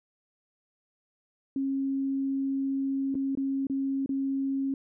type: tone with dropouts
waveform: sine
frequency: 271.5 Hz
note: C#4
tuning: 36 cents flat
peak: -26 dBFS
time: 1.56-4.74 s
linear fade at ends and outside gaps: 2 ms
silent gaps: 3.144-3.152 / 3.352-3.373 / 3.669-3.698 / 4.061-4.092 s
effects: none